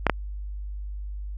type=clicks; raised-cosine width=0.5 ms; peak=-3 dBFS; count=2; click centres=0.067 / 0.097 s; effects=added 50 Hz sine -31 dBFS peak until 1.37 s + AAC 48 kbps